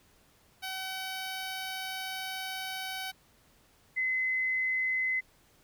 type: tone pair in turn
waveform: 10% pulse / sine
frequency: 759 / 2040 Hz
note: F#5 / C7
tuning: +44 / -44 cents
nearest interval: octave + perfect fourth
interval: 1712 cents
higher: second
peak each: -27 dBFS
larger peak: neither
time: 0.62-3.12 / 3.96-5.21 s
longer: first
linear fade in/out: 20 ms
effects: pink hiss -64 dBFS RMS until 5.63 s